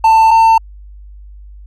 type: tone pair in turn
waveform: triangle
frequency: 891 / 900.3 Hz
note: A5 / A5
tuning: +22 / +39 cents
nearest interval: unison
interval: 17 cents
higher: second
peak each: -3 dBFS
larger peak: neither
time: 0.04-0.31 / 0.31-0.58 s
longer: neither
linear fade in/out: 5 ms
effects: added 50 Hz sine -32 dBFS peak until 1.66 s